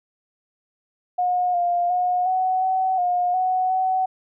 sine tone with pitch steps, 721 / 701 / 722 / 746 / 754 / 715 / 742 / 751 Hz, F#5 / F5 / F#5 / F#5 / F#5 / F5 / F#5 / F#5, -45 / +6 / -43 / +14 / +32 / +41 / +5 / +26 cents, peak -18 dBFS, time 1.18-4.06 s, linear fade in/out 10 ms, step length 360 ms, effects none

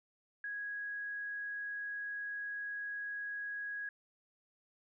sine tone, 1658 Hz, G#6, 3 cents flat, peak -38 dBFS, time 0.44-3.89 s, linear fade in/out 2 ms, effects none

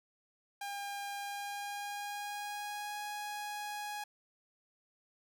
sawtooth tone with pitch glide, 805 to 831 Hz, G5 to G#5, +46 to +1 cents, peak -35 dBFS, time 0.61-4.04 s, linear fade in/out 5 ms, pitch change +55 cents, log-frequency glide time 1.17-3 s, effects 12-bit

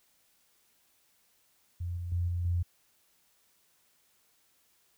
sine tone with level steps, 87.31 Hz, F2, in tune, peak -32 / -34 / -27 / -29 / -26 dBFS, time 1.8-2.63 s, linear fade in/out 10 ms, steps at 1.97 / 2.12 / 2.28 / 2.45 s, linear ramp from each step 2 ms, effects white hiss -69 dBFS RMS until 4.97 s

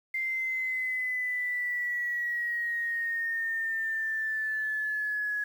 sine exponential sweep, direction down, 2093 to 1680 Hz, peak -28 dBFS, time 0.14-5.44 s, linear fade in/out 5 ms, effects 9-bit

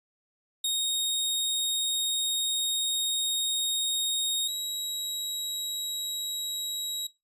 sawtooth tone pair in turn, 3729 / 3849 Hz, A#7 / B7, 0 / -45 cents, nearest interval minor second, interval 55 cents, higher second, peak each -22 / -27 dBFS, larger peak first, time 0.64-4.48 / 4.48-7.07 s, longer first, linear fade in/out 5 ms, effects noise-tail reverb RT60 0.2 s tail -18 dB re dry + resampled to 32000 Hz

